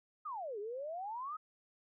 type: exponential two-way sweep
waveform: sine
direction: down then up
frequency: 1296 to 396.7 to 1296 Hz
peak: -39 dBFS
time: 0.25-1.37 s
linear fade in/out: 10 ms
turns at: 0.59 s
effects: none